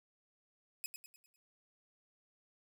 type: tone with echo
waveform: 5% pulse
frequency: 2536 Hz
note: D#7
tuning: 32 cents sharp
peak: -29 dBFS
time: 0.84-0.86 s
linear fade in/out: 0 ms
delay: 100 ms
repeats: 5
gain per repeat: -7 dB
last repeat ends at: 1.36 s
effects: none